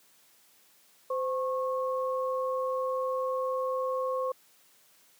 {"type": "tone pair together", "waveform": "sine", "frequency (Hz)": [516.2, 1092], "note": ["C5", "C#6"], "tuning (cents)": [-23, -26], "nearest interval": "octave + minor second", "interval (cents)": 1297, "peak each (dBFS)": [-29, -33], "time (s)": [1.1, 4.32], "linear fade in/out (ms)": 5, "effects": ["white hiss -62 dBFS RMS until 5.19 s", "high-pass 150 Hz 12 dB/octave"]}